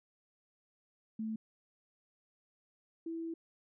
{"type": "tone pair in turn", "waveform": "sine", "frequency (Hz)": [220, 329.6], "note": ["A3", "E4"], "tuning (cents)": [0, 0], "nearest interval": "perfect fifth", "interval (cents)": 700, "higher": "second", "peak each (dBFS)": [-35, -37], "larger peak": "first", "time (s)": [[1.19, 1.36], [3.06, 3.34]], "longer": "second", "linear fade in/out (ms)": 5, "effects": []}